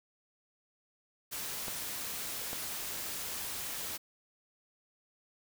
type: noise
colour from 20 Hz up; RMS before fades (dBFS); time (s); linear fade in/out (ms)
white; -39; 1.31-3.98; 20
type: clicks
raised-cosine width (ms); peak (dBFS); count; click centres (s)
1; -26; 2; 1.682 / 2.531
effects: none